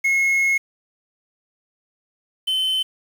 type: tone pair in turn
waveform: triangle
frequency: 2170 / 3062 Hz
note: C#7 / G7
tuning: -37 / -41 cents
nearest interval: tritone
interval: 596 cents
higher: second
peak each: -14 / -17 dBFS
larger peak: first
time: 0.04-0.58 / 2.47-2.83 s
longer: first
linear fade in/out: 10 ms
effects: 7-bit